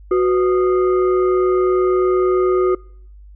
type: tone with frequency modulation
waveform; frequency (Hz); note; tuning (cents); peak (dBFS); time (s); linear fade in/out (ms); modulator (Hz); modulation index
sine; 368.6; F#4; -7; -12; 0.11-2.75; 5; 866; 0.56
effects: noise-tail reverb RT60 0.7 s tail -26 dB re dry + added 50 Hz sine -38 dBFS peak until 3.35 s